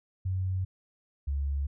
sine tone pair in turn, 93.5 / 70.05 Hz, F#2 / C#2, +19 / +19 cents, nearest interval perfect fourth, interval 500 cents, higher first, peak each -27 dBFS, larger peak neither, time 0.25-0.65 / 1.27-1.67 s, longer neither, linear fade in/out 10 ms, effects none

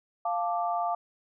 sine chord, D minor, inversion first, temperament equal, 698.5 / 880 / 1174.7 Hz, F5 / A5 / D6, 0 / 0 / 0 cents, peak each -28 / -33 / -33 dBFS, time 0.25-0.95 s, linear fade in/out 5 ms, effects none

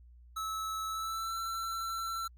square tone with pitch glide, 1300 to 1344.3 Hz, E6 to E6, -24 to +34 cents, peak -35 dBFS, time 0.36-2.28 s, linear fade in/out 10 ms, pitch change +58 cents, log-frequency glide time 0.88-1.36 s, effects added 60 Hz sine -53 dBFS peak until 2.37 s + Opus 48 kbps

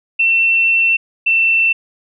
sine tone pair in turn, 2696 / 2683 Hz, E7 / E7, +38 / +30 cents, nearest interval unison, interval 8 cents, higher first, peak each -10 dBFS, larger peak neither, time 0.19-0.97 / 1.26-1.73 s, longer first, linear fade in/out 10 ms, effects none

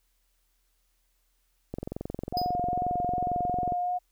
click train, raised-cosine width 2 ms, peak -20 dBFS, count 45, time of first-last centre 1.74-3.722 s, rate 22.2 Hz
sine tone with vibrato, 716 Hz, F5, 43 cents sharp, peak -26 dBFS, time 2.33-3.99 s, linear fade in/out 20 ms, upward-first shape sine, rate 2.6 Hz, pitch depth 12 cents each way
square tone with exponential decay, 4998 Hz, D#8, 7 cents sharp, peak -29 dBFS, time 2.37-2.55 s, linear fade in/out 5 ms, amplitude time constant 39 ms
effects added 41 Hz sine -70 dBFS peak until 4.11 s + white hiss -74 dBFS RMS until 4.11 s

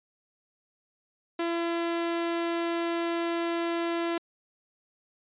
sawtooth tone, 338.1 Hz, E4, 44 cents sharp, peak -23 dBFS, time 1.39-4.18 s, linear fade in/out 5 ms, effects resampled to 8000 Hz

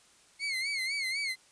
30% pulse tone with vibrato, 2167 Hz, C#7, 40 cents flat, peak -28 dBFS, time 0.39-1.36 s, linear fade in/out 50 ms, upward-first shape sine, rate 4 Hz, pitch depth 100 cents each way, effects white hiss -61 dBFS RMS until 1.51 s + resampled to 22050 Hz

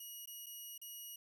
5% pulse tone with dropouts, 2900 Hz, F#7, 35 cents flat, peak -39 dBFS, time 0-1.16 s, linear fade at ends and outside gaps 5 ms, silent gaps 0.258-0.273 / 0.461-0.465 / 0.779-0.815 s, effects 13-bit

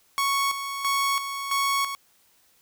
sawtooth tone with tremolo, 1108.7 Hz, C#6, in tune, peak -18 dBFS, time 0.18-1.95 s, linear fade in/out 0 ms, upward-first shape square, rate 1.5 Hz, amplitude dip 60%, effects white hiss -62 dBFS RMS until 2.61 s

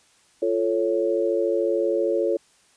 sine chord, F augmented, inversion none, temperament equal with one note detuned, 346.6 / 440 / 554.4 Hz, F4 / A4 / C#5, -13 / 0 / 0 cents, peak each -24 dBFS, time 0.42-2.37 s, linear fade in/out 5 ms, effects white hiss -59 dBFS RMS until 2.76 s + resampled to 22050 Hz

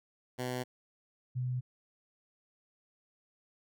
10% pulse / sine tone pair in turn, 125.8 / 125.8 Hz, B2 / B2, +32 / +32 cents, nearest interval unison, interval 0 cents, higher neither, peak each -26 / -31 dBFS, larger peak first, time 0.38-0.64 / 1.35-1.61 s, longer neither, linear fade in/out 20 ms, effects none

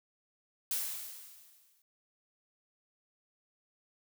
blue noise with exponential decay, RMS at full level -32 dBFS, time 0.71-1.82 s, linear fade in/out 2 ms, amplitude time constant 240 ms, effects none

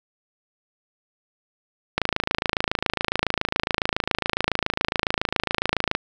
click train, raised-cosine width 0.3 ms, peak -4 dBFS, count 109, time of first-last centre 1.98-5.951 s, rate 27.2 Hz, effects none

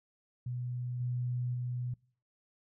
sine tone with level steps, 123.47 Hz, B2, in tune, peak -34 / -31 / -33 dBFS, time 0.46-1.94 s, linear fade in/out 5 ms, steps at 1 / 1.54 s, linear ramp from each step 5 ms, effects noise-tail reverb RT60 0.5 s tail -25 dB re dry

